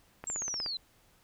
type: click train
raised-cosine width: 0.5 ms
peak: -25 dBFS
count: 8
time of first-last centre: 0.24-0.662 s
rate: 16.6 Hz
type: linear sweep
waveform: sine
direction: down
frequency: 7620 to 3951 Hz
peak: -33 dBFS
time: 0.27-0.77 s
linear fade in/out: 2 ms
effects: pink hiss -65 dBFS RMS until 1.23 s